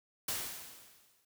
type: noise with exponential decay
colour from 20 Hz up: white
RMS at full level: -34 dBFS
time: 0.28-1.25 s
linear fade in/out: 5 ms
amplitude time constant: 210 ms
effects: none